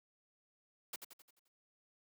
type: noise with echo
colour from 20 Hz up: white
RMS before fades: -43 dBFS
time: 0.93-0.96 s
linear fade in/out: 5 ms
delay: 87 ms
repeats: 6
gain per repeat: -6 dB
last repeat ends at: 1.482 s
effects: high-pass 150 Hz 12 dB/octave